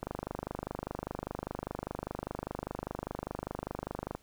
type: click train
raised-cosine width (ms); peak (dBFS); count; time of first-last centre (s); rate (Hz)
1; -21; 104; 0.03-4.15; 25
effects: pink hiss -65 dBFS RMS until 4.22 s